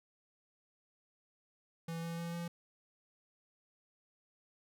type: tone with pitch steps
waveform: square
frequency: 165.9 / 167.54 / 169.19 / 170.86 Hz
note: E3 / E3 / E3 / F3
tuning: +11 / +28 / +45 / -38 cents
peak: -39 dBFS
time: 1.88-2.48 s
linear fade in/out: 5 ms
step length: 150 ms
effects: none

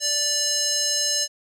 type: tone with band-pass filter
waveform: square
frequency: 584 Hz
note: D5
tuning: 10 cents flat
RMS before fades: -23 dBFS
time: 0-1.28 s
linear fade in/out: 50 ms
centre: 5900 Hz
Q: 4.1
effects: none

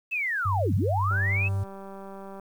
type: linear two-way sweep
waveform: sine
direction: down then up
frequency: 2677 to 73.42 to 2677 Hz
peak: -25 dBFS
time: 0.11-1.49 s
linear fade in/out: 20 ms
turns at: 0.75 s
type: tone with pitch glide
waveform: sine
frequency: 97.5 to 98.23 Hz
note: G2 to G2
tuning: -9 to +4 cents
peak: -24 dBFS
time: 0.45-1.64 s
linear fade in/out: 10 ms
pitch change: +13 cents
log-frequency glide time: 0.97-1.09 s
type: click train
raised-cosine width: 1 ms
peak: -29 dBFS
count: 252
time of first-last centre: 1.11-2.397 s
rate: 195 Hz
effects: 9-bit

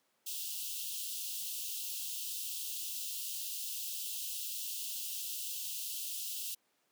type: high-pass noise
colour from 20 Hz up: white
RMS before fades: -40 dBFS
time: 0.26-6.55 s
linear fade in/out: 10 ms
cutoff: 2700 Hz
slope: 96 dB/octave
effects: pink hiss -75 dBFS RMS until 6.91 s + high-pass 300 Hz 12 dB/octave

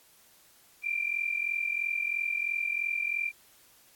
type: tone pair together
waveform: sine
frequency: 2357 / 2400 Hz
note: D7 / D7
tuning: +6 / +37 cents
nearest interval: unison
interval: 31 cents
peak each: -30 / -32 dBFS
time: 0.82-3.32 s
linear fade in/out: 50 ms
effects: white hiss -60 dBFS RMS until 3.95 s + AAC 64 kbps

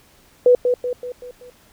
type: tone with echo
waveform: sine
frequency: 493.9 Hz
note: B4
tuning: in tune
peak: -8 dBFS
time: 0.46-0.55 s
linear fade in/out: 2 ms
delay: 190 ms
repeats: 5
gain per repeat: -6 dB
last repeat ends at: 1.5 s
effects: pink hiss -53 dBFS RMS until 1.72 s

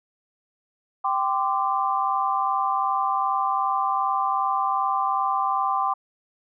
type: chord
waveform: sine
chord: G suspended fourth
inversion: none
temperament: equal with one note detuned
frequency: 784 / 1032.1 / 1174.7 Hz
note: G5 / C6 / D6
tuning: 0 / -24 / 0 cents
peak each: -25 dBFS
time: 1.04-5.94 s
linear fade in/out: 10 ms
effects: none

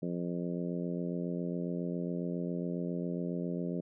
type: harmonic tone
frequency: 87.31 Hz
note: F2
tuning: in tune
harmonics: 2 / 3 / 4 / 5 / 6 / 7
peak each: -35 / -39 / -41 / -43 / -45 / -46 dBFS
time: 0.02-3.81 s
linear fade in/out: 10 ms
effects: none

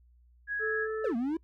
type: tone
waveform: sine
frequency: 1661.2 Hz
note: G#6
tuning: in tune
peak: -30 dBFS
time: 0.47-0.88 s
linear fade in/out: 50 ms
type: harmonic tone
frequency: 437.2 Hz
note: A4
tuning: 11 cents flat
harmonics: 1 / 3 / 4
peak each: -31 / -41 / -43 dBFS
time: 0.59-1.14 s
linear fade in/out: 50 ms
type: exponential two-way sweep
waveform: triangle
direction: down then up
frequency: 587.3 to 222.9 to 338.7 Hz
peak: -26 dBFS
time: 1.04-1.37 s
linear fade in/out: 5 ms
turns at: 1.16 s
effects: noise-tail reverb RT60 0.1 s tail -24 dB re dry + added 60 Hz sine -58 dBFS peak until 1.43 s

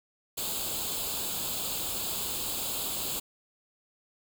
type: noise with comb filter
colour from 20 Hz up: white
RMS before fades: -33 dBFS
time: 0.37-3.2 s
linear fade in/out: 10 ms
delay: 0.26 ms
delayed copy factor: +0.75
effects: none

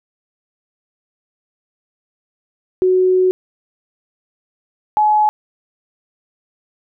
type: tone pair in turn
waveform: sine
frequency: 370 / 849.1 Hz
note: F#4 / G#5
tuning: 0 / +38 cents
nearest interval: octave + major second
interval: 1438 cents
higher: second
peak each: -10 dBFS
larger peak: neither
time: 2.82-3.31 / 4.97-5.29 s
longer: first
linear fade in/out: 0 ms
effects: none

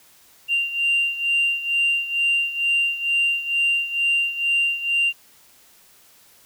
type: beating tone pair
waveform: sine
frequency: 2778 / 2780.2 Hz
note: F7 / F7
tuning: -10 / -8 cents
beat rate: 2.2 Hz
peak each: -19 / -23 dBFS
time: 0.48-5.13 s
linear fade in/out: 50 ms
effects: tanh soft clip ceiling -13 dBFS + white hiss -53 dBFS RMS until 6.45 s

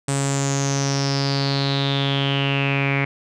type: tone with low-pass filter sweep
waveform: sawtooth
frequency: 138.59 Hz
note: C#3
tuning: in tune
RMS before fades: -21 dBFS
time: 0.08-3.05 s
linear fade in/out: 5 ms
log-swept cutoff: 8300 to 2200 Hz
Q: 8
effects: none

